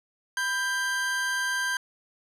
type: tone pair together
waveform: 40% pulse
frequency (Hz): 996 / 1581.1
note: B5 / G6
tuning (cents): +14 / +14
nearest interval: minor sixth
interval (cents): 800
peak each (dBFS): -34 / -25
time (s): 0.37-1.77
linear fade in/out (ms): 2
effects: low-pass 11000 Hz 12 dB/octave